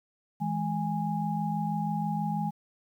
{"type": "tone cluster", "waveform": "sine", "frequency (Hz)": [163.3, 209.5, 826], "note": ["E3", "G#3", "G#5"], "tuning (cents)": [-16, 15, -10], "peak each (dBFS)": [-31, -32, -32], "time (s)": [0.4, 2.51], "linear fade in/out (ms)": 20, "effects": ["10-bit"]}